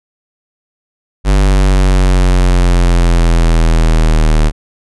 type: linear sweep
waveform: square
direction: down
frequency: 49 to 38.12 Hz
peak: -7 dBFS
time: 1.24-4.52 s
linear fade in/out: 50 ms
effects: resampled to 24000 Hz